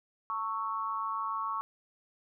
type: tone with amplitude modulation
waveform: sine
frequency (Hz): 1108.7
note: C#6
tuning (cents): 0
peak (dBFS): -27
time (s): 0.3-1.61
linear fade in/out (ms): 0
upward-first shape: sine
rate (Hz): 207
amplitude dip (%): 90
effects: none